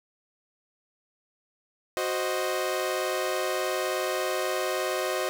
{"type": "chord", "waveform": "sawtooth", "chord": "C diminished", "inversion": "second", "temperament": "equal", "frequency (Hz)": [370, 523.3, 622.3], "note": ["Gb4", "C5", "Eb5"], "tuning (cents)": [0, 0, 0], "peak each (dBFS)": -27, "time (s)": [1.97, 5.29], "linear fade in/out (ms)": 0, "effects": []}